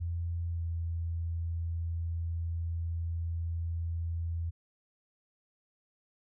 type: tone with pitch glide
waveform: sine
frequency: 85 to 83.64 Hz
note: F2 to E2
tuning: -46 to +26 cents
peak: -31 dBFS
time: 0-4.51 s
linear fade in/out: 20 ms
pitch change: -28 cents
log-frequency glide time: 0.5-0.62 s
effects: none